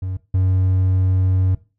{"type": "tone pair in turn", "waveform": "triangle", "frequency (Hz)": [93.5, 93.5], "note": ["F#2", "F#2"], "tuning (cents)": [19, 19], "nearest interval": "unison", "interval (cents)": 0, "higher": "neither", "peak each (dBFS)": [-20, -12], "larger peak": "second", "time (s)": [[0.02, 0.17], [0.34, 1.55]], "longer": "second", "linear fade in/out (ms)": 5, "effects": ["noise-tail reverb RT60 0.3 s tail -17 dB re dry"]}